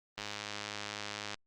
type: click train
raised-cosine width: 0.2 ms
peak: -21 dBFS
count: 122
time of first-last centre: 0.18-1.343 s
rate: 104 Hz
effects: Opus 32 kbps